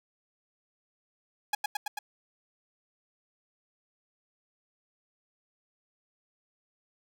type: tone with echo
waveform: sawtooth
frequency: 830.6 Hz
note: G#5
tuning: in tune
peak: -21 dBFS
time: 1.53-1.55 s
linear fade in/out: 5 ms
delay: 110 ms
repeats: 4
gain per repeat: -2 dB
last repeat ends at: 1.99 s
effects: none